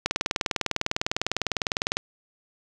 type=click train; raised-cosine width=0.2 ms; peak=-6 dBFS; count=39; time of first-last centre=0.06-1.97 s; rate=19.9 Hz; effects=none